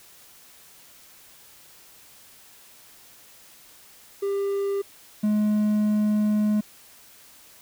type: tone pair in turn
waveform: triangle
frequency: 397.6 / 211 Hz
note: G4 / G#3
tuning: +25 / +28 cents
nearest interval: major seventh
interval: 1097 cents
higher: first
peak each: -21 / -17 dBFS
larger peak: second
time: 4.22-4.82 / 5.23-6.61 s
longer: second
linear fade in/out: 10 ms
effects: white hiss -51 dBFS RMS until 7.61 s